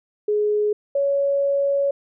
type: tone pair in turn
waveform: sine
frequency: 419.2 / 559.6 Hz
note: G#4 / C#5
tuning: +16 / +16 cents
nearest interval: perfect fourth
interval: 500 cents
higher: second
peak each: -17 dBFS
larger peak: neither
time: 0.28-0.73 / 0.95-1.91 s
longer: second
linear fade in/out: 5 ms
effects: none